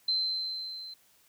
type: tone with level ramp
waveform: sine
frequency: 4093 Hz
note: C8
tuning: 39 cents flat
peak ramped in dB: -24 to -41 dBFS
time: 0.08-0.94 s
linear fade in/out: 5 ms
effects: white hiss -64 dBFS RMS until 1.28 s